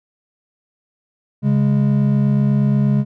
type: tone pair together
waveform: triangle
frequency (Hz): 137.4 / 205.7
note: C#3 / G#3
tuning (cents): -15 / -16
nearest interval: perfect fifth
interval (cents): 699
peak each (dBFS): -13 / -14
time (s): 1.42-3.05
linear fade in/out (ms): 50
effects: none